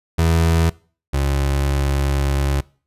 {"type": "tone pair in turn", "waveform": "30% pulse", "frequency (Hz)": [82.41, 69.43], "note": ["E2", "C#2"], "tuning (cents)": [0, 3], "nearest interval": "minor third", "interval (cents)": 297, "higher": "first", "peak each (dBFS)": [-11, -14], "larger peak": "first", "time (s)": [[0.18, 0.7], [1.13, 2.61]], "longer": "second", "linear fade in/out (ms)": 10, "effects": ["noise-tail reverb RT60 0.4 s tail -22 dB re dry", "resampled to 32000 Hz"]}